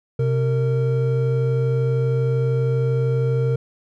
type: tone pair together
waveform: triangle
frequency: 129.08 / 460 Hz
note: C3 / A#4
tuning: -23 / -23 cents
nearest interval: octave + minor seventh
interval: 2200 cents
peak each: -16 / -21 dBFS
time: 0.19-3.56 s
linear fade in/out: 5 ms
effects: none